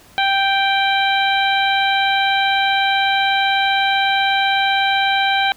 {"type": "harmonic tone", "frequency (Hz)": 784, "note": "G5", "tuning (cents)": 0, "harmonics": [1, 2, 3, 4, 5], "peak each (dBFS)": [-17, -20, -22, -23, -24], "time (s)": [0.18, 5.52], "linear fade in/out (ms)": 0, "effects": ["pink hiss -47 dBFS RMS until 5.56 s"]}